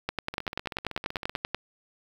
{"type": "two click trains", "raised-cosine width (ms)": 0.3, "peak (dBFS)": [-12, -19], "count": [16, 17], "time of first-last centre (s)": [[0.09, 1.546], [0.34, 1.359]], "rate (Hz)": [10.3, 15.7], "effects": ["7-bit"]}